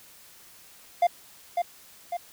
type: tone with echo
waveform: triangle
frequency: 698.5 Hz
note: F5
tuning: in tune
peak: -15 dBFS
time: 1.02-1.07 s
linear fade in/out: 5 ms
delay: 550 ms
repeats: 2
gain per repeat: -5 dB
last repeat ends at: 2.17 s
effects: white hiss -52 dBFS RMS until 2.32 s